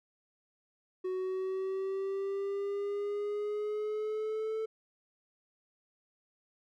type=exponential sweep; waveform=triangle; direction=up; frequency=370 to 442 Hz; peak=-30 dBFS; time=1.04-4.66 s; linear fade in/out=10 ms; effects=none